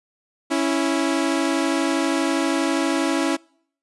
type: tone pair together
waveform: sawtooth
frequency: 277.2 / 329.6 Hz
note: C#4 / E4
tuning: 0 / 0 cents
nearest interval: minor third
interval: 300 cents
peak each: -18 dBFS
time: 0.5-3.37 s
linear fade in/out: 20 ms
effects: noise-tail reverb RT60 0.6 s tail -26 dB re dry + resampled to 24000 Hz